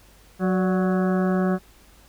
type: harmonic tone with a mistuned harmonic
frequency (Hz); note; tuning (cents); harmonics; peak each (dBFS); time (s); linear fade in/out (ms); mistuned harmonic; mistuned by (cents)
185; F#3; 0; 1 / 2 / 3 / 4 / 6 / 7 / 8 / 9; -20 / -26 / -30 / -32 / -36 / -37 / -38 / -39; 0.39-1.59; 50; 3; +60
effects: added 50 Hz sine -54 dBFS peak until 2.08 s + pink hiss -54 dBFS RMS until 2.08 s